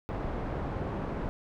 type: low-pass noise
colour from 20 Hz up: pink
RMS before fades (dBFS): -34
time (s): 0.09-1.29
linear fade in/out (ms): 0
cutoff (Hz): 1000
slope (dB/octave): 12
effects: none

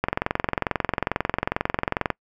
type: click train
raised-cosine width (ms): 0.5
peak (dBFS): -6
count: 47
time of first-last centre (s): 0.04-2.103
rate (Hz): 22.3
effects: noise-tail reverb RT60 0.1 s tail -26 dB re dry

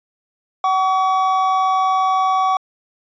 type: tone pair together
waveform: triangle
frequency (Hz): 756.2 / 1133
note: F#5 / C#6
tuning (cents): +38 / +37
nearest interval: perfect fifth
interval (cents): 699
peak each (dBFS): -15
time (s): 0.64-2.57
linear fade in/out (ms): 2
effects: resampled to 16000 Hz

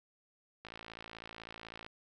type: click train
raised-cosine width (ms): 0.3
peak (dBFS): -30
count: 69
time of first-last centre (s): 0.65-1.864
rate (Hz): 56
effects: none

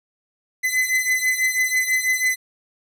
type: beating tone pair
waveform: 45% pulse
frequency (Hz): 2023 / 2029.1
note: B6 / B6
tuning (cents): +41 / +46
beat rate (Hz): 6.1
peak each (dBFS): -20 / -23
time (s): 0.63-2.36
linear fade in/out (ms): 20
effects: none

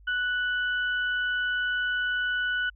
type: tone pair together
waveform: sine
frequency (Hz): 1480 / 2979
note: F#6 / F#7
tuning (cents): 0 / +11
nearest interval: octave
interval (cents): 1211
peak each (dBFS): -25 / -35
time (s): 0.07-2.7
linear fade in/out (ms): 10
effects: added 50 Hz sine -50 dBFS peak until 2.75 s

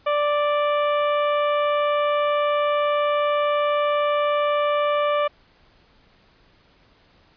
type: harmonic tone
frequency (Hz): 587.3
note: D5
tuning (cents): 0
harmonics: 1 / 2 / 3 / 4 / 5 / 6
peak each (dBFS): -20 / -23 / -35 / -33 / -36 / -42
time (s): 0.06-5.28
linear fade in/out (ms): 10
effects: pink hiss -57 dBFS RMS until 7.36 s + resampled to 11025 Hz

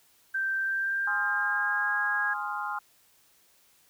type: tone with pitch glide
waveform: sine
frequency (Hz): 1565 to 1643.8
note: G6 to G#6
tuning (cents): -3 to -18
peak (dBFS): -26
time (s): 0.34-2.34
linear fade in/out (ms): 10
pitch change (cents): +85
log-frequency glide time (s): 0.59-1.99
type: chord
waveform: sine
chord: F minor seventh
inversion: first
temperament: equal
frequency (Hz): 830.6 / 1046.5 / 1244.5 / 1396.9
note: Ab5 / C6 / Eb6 / F6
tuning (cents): 0 / 0 / 0 / 0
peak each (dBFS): -35 / -36 / -37 / -35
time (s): 1.07-2.79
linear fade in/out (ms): 5
effects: white hiss -63 dBFS RMS until 3.89 s

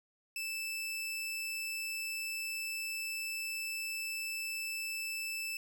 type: tone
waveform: sawtooth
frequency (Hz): 2637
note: E7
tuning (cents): 0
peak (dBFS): -33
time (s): 0.36-5.57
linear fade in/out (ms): 2
effects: 12-bit

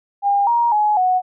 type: tone with pitch steps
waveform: sine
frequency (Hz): 805 / 943 / 842 / 737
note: G5 / A#5 / G#5 / F#5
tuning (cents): +46 / +20 / +24 / -7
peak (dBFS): -13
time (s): 0.22-1.22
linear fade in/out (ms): 50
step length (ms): 250
effects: none

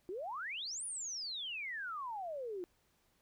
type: exponential two-way sweep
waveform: sine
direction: up then down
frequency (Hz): 341.4 to 9890 to 341.4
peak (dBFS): -39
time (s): 0.09-2.64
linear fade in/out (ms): 0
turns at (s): 0.85
effects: pink hiss -74 dBFS RMS until 3.21 s

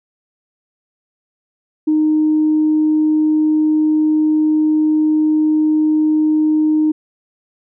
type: tone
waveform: sine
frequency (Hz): 308.5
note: D#4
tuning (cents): -15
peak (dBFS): -10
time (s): 1.87-6.92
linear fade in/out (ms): 10
effects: tanh soft clip ceiling -6 dBFS

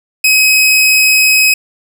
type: tone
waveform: sawtooth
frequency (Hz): 2539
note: D#7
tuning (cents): +34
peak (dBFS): -3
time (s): 0.24-1.54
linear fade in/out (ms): 5
effects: none

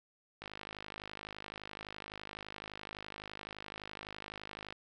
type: click train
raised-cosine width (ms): 0.3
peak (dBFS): -27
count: 224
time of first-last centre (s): 0.42-4.725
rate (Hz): 51.8
effects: none

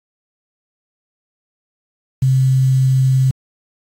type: tone with quantisation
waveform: sine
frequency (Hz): 131.4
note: C3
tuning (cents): +8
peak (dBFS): -10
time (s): 2.22-3.31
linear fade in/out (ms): 5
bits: 6
effects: AAC 48 kbps

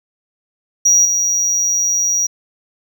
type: tone with level steps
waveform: triangle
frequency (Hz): 5760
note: F#8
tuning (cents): -47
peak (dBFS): -6 / -12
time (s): 0.85-2.27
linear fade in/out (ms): 10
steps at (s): 1.05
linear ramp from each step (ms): 2
effects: tanh soft clip ceiling -3 dBFS

